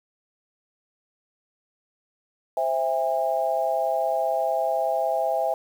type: chord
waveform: sine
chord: C augmented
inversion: none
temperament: equal with one note detuned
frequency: 523.3 / 659.3 / 810.2 Hz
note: C5 / E5 / G#5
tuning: 0 / 0 / -43 cents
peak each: -28 / -24 / -26 dBFS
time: 2.57-5.54 s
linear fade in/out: 2 ms
effects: 8-bit